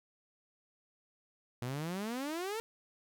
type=exponential sweep; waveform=sawtooth; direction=up; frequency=117.5 to 464.7 Hz; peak=-32 dBFS; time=1.62-2.6 s; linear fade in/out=0 ms; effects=12-bit